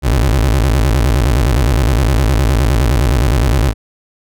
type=tone with vibrato; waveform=30% pulse; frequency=61 Hz; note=B1; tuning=21 cents flat; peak=-7 dBFS; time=0.02-3.74 s; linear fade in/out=50 ms; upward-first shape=square; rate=9.7 Hz; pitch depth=230 cents each way; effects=none